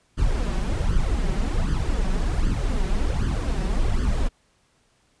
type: noise with flanger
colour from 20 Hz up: brown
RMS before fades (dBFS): -22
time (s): 0.17-4.29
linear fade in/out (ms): 20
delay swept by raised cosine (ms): 0.63 to 5.33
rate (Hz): 1.3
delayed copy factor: +0.75
effects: pink hiss -64 dBFS RMS until 5.2 s + resampled to 22050 Hz